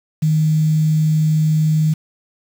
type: tone with quantisation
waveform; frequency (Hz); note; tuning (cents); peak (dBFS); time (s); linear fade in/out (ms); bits
sine; 155.56; D#3; 0; -12; 0.22-1.94; 10; 6
effects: none